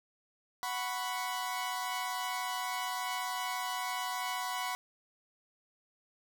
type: chord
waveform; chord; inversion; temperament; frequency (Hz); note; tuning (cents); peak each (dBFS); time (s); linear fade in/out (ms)
sawtooth; F# suspended fourth; none; equal; 740 / 987.8 / 1108.7; F#5 / B5 / C#6; 0 / 0 / 0; -35 / -33 / -37; 0.63-4.75; 0
effects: none